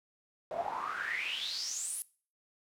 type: noise with band-pass filter sweep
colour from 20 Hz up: pink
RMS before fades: -37 dBFS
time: 0.51-2.02 s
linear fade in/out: 0 ms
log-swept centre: 590 to 11000 Hz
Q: 9.5
effects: noise-tail reverb RT60 0.4 s tail -20 dB re dry